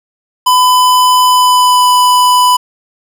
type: tone with pitch glide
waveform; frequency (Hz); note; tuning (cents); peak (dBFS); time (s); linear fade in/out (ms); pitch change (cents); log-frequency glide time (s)
square; 1004 to 995.3; B5 to B5; +28 to +13; -6; 0.46-2.57; 10; -15; 1.23-1.87
effects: 7-bit